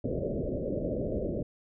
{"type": "low-pass noise", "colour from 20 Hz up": "white", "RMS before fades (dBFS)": -32, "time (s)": [0.04, 1.43], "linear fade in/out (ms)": 5, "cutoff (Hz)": 610, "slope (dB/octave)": 96, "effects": []}